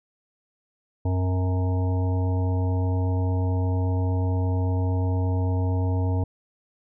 harmonic tone with a mistuned harmonic, 92.5 Hz, F#2, in tune, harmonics 1 / 3 / 5 / 7 / 9 / 10, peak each -21 / -31 / -35 / -38 / -40 / -41 dBFS, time 1.05-6.24 s, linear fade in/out 5 ms, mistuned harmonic 3, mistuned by -55 cents, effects none

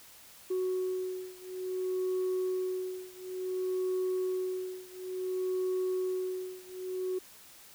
sine beating tone pair, 370 / 370.57 Hz, F#4 / F#4, 0 / +3 cents, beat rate 0.57 Hz, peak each -32 / -33 dBFS, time 0.5-7.19 s, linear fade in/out 10 ms, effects tanh soft clip ceiling -26 dBFS + white hiss -54 dBFS RMS until 7.74 s

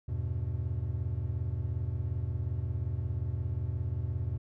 triangle chord, E minor, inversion none, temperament equal with one note detuned, 80.85 / 98 / 123.47 Hz, E2 / G2 / B2, -33 / 0 / 0 cents, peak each -33 dBFS, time 0.08-4.38 s, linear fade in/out 10 ms, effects none

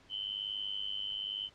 sine tone with amplitude modulation, 3045 Hz, F#7, 49 cents sharp, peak -31 dBFS, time 0.09-1.5 s, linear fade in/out 50 ms, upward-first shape sine, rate 101 Hz, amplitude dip 85%, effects pink hiss -62 dBFS RMS until 1.54 s + low-pass 5000 Hz 12 dB/octave

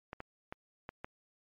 clicks, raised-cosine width 0.5 ms, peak -26 dBFS, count 5, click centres 0.131 / 0.204 / 0.525 / 0.891 / 1.045 s, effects MP3 48 kbps

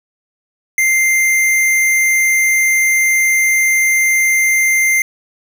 square tone, 2093 Hz, C7, in tune, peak -11 dBFS, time 0.78-5.02 s, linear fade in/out 2 ms, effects none

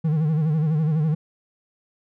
triangle tone with vibrato, 155.56 Hz, D#3, in tune, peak -16 dBFS, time 0.04-1.15 s, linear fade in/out 10 ms, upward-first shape sine, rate 12 Hz, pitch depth 88 cents each way, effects none

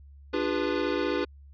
square chord, D diminished seventh, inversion none, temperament equal with one note detuned, 293.7 / 349.2 / 404.9 / 493.9 Hz, D4 / F4 / Ab4 / Cb5, 0 / 0 / -44 / 0 cents, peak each -32 dBFS, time 0.33-1.25 s, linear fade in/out 10 ms, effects added 70 Hz sine -47 dBFS peak until 1.53 s + resampled to 11025 Hz

